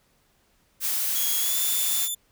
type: noise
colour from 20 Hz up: blue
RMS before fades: -26 dBFS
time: 0.8-2.09 s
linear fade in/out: 50 ms
type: tone with pitch glide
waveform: 5% pulse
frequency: 3322 to 3520 Hz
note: G#7 to A7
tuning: 0 to 0 cents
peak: -20 dBFS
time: 1.15-2.15 s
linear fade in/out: 10 ms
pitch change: +100 cents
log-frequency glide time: 1.39-1.57 s
effects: pink hiss -65 dBFS RMS until 2.31 s